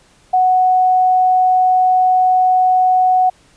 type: tone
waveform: sine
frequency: 740 Hz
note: F#5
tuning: in tune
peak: -9 dBFS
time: 0.33-3.3 s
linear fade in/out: 10 ms
effects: pink hiss -51 dBFS RMS until 3.56 s + resampled to 22050 Hz